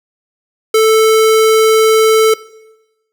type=tone; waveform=square; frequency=440 Hz; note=A4; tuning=in tune; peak=-7 dBFS; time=0.74-2.34 s; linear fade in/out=5 ms; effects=noise-tail reverb RT60 1.0 s tail -20 dB re dry